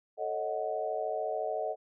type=chord; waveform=sine; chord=D# half-diminished seventh; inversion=second; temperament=equal with one note detuned; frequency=440 / 554.4 / 628 / 740 Hz; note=A4 / C#5 / D#5 / F#5; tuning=0 / 0 / +16 / 0 cents; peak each=-37 / -39 / -34 / -36 dBFS; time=0.17-1.76 s; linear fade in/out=50 ms; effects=none